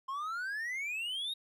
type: exponential sweep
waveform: triangle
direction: up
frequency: 1046.5 to 3800 Hz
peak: -33 dBFS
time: 0.08-1.34 s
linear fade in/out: 10 ms
effects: none